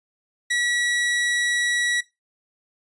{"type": "tone", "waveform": "sawtooth", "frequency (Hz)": 1932, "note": "B6", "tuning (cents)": -39, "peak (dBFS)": -17, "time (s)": [0.5, 2.01], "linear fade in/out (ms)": 10, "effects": ["noise-tail reverb RT60 0.2 s tail -17 dB re dry", "resampled to 24000 Hz"]}